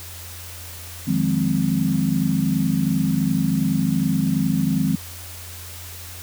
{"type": "chord", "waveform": "sine", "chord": "F minor seventh", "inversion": "third", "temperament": "equal with one note detuned", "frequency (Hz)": [155.56, 178.28, 207.7, 261.6], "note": ["Eb3", "F3", "Ab3", "C4"], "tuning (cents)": [0, 36, 0, 0], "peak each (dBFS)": -23, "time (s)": [1.07, 4.96], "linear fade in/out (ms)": 10, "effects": ["added 87 Hz sine -38 dBFS peak until 6.22 s", "white hiss -38 dBFS RMS until 6.22 s"]}